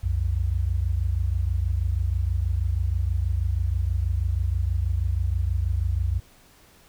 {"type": "tone pair together", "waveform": "sine", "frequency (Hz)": [63.36, 89.6], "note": ["B1", "F2"], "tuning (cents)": [45, 45], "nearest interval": "tritone", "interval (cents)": 600, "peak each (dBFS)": -24, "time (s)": [0.03, 6.2], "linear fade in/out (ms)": 10, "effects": ["pink hiss -55 dBFS RMS until 6.88 s"]}